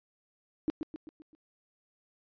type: tone with echo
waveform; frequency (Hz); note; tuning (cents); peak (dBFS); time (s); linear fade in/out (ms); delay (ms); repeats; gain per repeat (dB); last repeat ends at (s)
sine; 310.2; D#4; -5; -25; 0.68-0.7; 0; 130; 5; -6; 1.35
effects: resampled to 11025 Hz